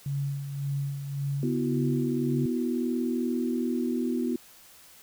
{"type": "tone with tremolo", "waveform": "sine", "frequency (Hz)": 139.9, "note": "C#3", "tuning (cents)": 16, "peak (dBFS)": -26, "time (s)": [0.06, 2.46], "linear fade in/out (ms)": 2, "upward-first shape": "sine", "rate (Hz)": 1.8, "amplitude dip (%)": 55}
{"type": "chord", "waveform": "sine", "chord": "B suspended fourth", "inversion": "none", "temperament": "equal", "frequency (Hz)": [246.9, 329.6, 370], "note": ["B3", "E4", "F#4"], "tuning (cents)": [0, 0, 0], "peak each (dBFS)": [-27, -32, -33], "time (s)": [1.43, 4.36], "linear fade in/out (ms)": 2}
{"effects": ["white hiss -53 dBFS RMS until 5.02 s"]}